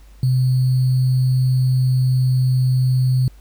sine tone with sample-and-hold, 128.6 Hz, C3, 30 cents flat, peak -13 dBFS, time 0.23-3.28 s, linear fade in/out 2 ms, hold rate 4410 Hz, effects added 50 Hz sine -41 dBFS peak until 3.4 s + pink hiss -55 dBFS RMS until 3.4 s

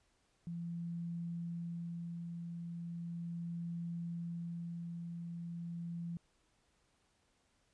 sine tone with tremolo, 170 Hz, F3, 46 cents flat, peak -38 dBFS, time 0.47-6.17 s, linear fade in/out 0 ms, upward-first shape sine, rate 0.37 Hz, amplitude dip 30%, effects pink hiss -75 dBFS RMS until 7.73 s + resampled to 22050 Hz

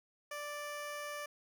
15% pulse tone, 587.3 Hz, D5, in tune, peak -34 dBFS, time 0.31-1.26 s, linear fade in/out 5 ms, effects none

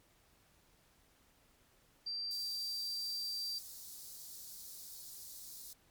sine tone, 4699 Hz, D8, in tune, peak -37 dBFS, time 2.06-3.59 s, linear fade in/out 10 ms
white high-pass noise, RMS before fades -50 dBFS, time 2.31-5.73 s, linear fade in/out 0 ms, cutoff 4000 Hz, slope 48 dB/octave
effects pink hiss -69 dBFS RMS until 5.9 s + MP3 96 kbps

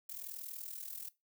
violet noise with amplitude modulation, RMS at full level -42 dBFS, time 0.09-1.09 s, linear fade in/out 5 ms, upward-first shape sine, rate 40.7 Hz, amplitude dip 75%, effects noise-tail reverb RT60 0.2 s tail -18 dB re dry

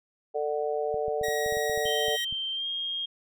harmonic tone, 148.6 Hz, D3, 21 cents sharp, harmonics 3 / 4 / 5, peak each -29 / -31 / -33 dBFS, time 0.34-2.17 s, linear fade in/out 20 ms
clicks, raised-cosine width 5 ms, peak -32 dBFS, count 12, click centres 0.943 / 1.082 / 1.213 / 1.284 / 1.462 / 1.524 / 1.57 / 1.697 / 1.776 / 1.855 / 2.083 / 2.326 s
sawtooth tone, 1900 Hz, A#6, 33 cents sharp, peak -28 dBFS, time 1.23-2.25 s, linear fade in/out 10 ms
sine tone with pitch glide, 3136 to 3237 Hz, G7 to G#7, 0 to -45 cents, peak -29 dBFS, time 1.85-3.06 s, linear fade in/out 10 ms, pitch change +55 cents, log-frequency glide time 2.53-2.67 s
effects none

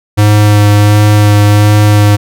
square tone with vibrato, 104.2 Hz, G#2, 6 cents sharp, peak -4 dBFS, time 0.17-2.17 s, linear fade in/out 20 ms, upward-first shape sine, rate 1.4 Hz, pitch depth 13 cents each way, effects none

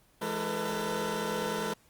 20% pulse tone cluster, 165.9 / 210 / 450.4 / 500 Hz, E3 / G#3 / A4 / B4, +11 / +19 / +40 / +21 cents, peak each -35 / -31 / -30 / -31 dBFS, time 0.21-1.74 s, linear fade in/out 10 ms, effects pink hiss -64 dBFS RMS until 1.89 s + Opus 24 kbps

